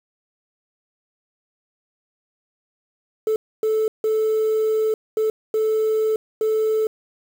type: tone bursts at uneven times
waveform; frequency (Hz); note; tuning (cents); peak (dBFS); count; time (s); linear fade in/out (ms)
sine; 436.7; A4; -13; -15; 6; 3.27-3.36 / 3.63-3.88 / 4.04-4.94 / 5.17-5.3 / 5.54-6.16 / 6.41-6.87; 2
effects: tanh soft clip ceiling -15 dBFS + 7-bit